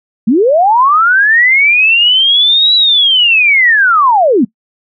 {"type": "linear two-way sweep", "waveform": "sine", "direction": "up then down", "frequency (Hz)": [196.8, 3951, 196.8], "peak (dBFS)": -5, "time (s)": [0.27, 4.45], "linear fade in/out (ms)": 10, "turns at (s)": 2.75, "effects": ["noise-tail reverb RT60 0.1 s tail -22 dB re dry"]}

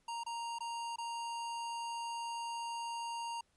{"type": "tone with dropouts", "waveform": "square", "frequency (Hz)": 932.3, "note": "A#5", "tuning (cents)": 0, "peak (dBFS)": -39, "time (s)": [0.08, 3.41], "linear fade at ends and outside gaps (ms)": 5, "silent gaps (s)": [[0.236, 0.263], [0.587, 0.605], [0.96, 0.983]], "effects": ["pink hiss -75 dBFS RMS until 3.56 s", "resampled to 24000 Hz"]}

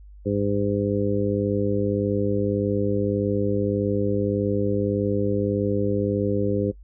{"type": "harmonic tone", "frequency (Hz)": 101.7, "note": "G#2", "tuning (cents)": -36, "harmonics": [1, 2, 3, 4, 5], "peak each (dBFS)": [-27, -27, -27, -27, -27], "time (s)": [0.25, 6.72], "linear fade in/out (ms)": 20, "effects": ["noise-tail reverb RT60 0.1 s tail -21 dB re dry", "added 50 Hz sine -42 dBFS peak until 6.83 s"]}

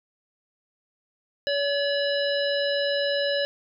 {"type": "harmonic tone with a mistuned harmonic", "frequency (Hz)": 568, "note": "C#5", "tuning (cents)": 42, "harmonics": [1, 3, 5, 7, 9], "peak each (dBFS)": [-24, -30, -32, -32, -36], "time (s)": [1.47, 3.45], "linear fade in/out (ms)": 0, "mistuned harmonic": 5, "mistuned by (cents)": 55, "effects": []}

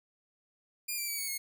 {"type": "tone with pitch steps", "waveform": "5% pulse", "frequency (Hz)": [2412, 2349, 2287, 2227, 2169], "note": ["D7", "D7", "D7", "C#7", "C#7"], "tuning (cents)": [46, 0, -47, 7, -38], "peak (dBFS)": -24, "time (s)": [0.88, 1.38], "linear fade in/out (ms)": 10, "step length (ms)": 100, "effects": []}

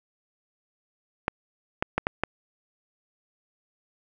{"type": "clicks", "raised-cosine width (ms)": 0.5, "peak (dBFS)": -8, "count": 5, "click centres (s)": [1.281, 1.825, 1.98, 2.069, 2.236], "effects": []}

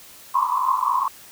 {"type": "band-pass noise", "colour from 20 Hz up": "pink", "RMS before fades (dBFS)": -21, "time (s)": [0.34, 1.08], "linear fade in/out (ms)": 2, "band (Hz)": [980, 1100], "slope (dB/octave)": 96, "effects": ["white hiss -45 dBFS RMS until 1.31 s"]}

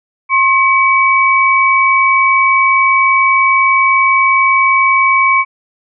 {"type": "tone pair together", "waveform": "sine", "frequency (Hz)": [1070.6, 2275], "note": ["C6", "C#7"], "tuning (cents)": [39, 44], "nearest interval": "octave + minor second", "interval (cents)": 1305, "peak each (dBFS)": -10, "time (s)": [0.29, 5.45], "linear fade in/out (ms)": 50, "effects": []}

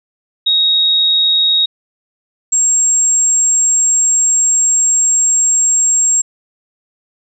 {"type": "tone pair in turn", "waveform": "sine", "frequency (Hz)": [3768, 7536], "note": ["A#7", "A#8"], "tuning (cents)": [18, 18], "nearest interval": "octave", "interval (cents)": 1200, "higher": "second", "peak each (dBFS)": -9, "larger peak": "neither", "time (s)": [[0.46, 1.66], [2.52, 6.22]], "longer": "second", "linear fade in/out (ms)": 10, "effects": []}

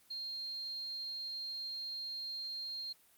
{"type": "tone", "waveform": "sine", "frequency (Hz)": 4200, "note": "C8", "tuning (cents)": 6, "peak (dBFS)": -39, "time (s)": [0.1, 2.93], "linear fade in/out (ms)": 10, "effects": ["white hiss -66 dBFS RMS until 3.17 s", "Opus 24 kbps"]}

